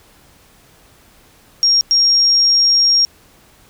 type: tone bursts at uneven times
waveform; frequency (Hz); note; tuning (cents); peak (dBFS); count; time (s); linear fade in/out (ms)
sine; 5580; F8; -2; -9; 2; 1.63-1.81 / 1.91-3.05; 0
effects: pink hiss -49 dBFS RMS until 3.69 s